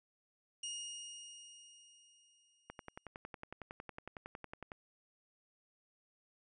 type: tone with exponential decay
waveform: 20% pulse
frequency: 2857 Hz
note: F7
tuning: 39 cents sharp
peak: -35 dBFS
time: 0.63-3.07 s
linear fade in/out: 5 ms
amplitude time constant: 530 ms
type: click train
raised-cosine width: 0.5 ms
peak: -30 dBFS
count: 23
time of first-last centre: 2.7-4.718 s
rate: 10.9 Hz
effects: resampled to 22050 Hz